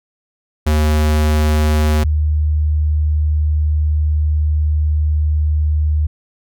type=tone pair in turn; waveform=square / sine; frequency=76.3 / 75.99 Hz; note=D#2 / D#2; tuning=-33 / -40 cents; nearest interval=unison; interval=7 cents; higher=first; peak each=-12 dBFS; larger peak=neither; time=0.66-2.04 / 2.04-6.07 s; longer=second; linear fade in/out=10 ms; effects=none